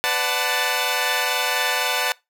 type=chord; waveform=10% pulse; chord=B minor seventh; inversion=none; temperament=equal with one note detuned; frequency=501.4 / 587.3 / 740 / 880 Hz; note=B4 / D5 / F#5 / A5; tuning=+26 / 0 / 0 / 0 cents; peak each=-18 / -19 / -17 / -16 dBFS; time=0.04-2.12 s; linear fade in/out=0 ms; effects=noise-tail reverb RT60 0.2 s tail -22 dB re dry